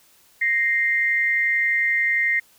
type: tone pair together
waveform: sine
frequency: 1861.8 / 2093 Hz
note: A#6 / C7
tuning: -3 / 0 cents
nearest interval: major second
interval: 203 cents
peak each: -21 / -20 dBFS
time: 0.41-2.4 s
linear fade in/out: 10 ms
effects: white hiss -56 dBFS RMS until 2.58 s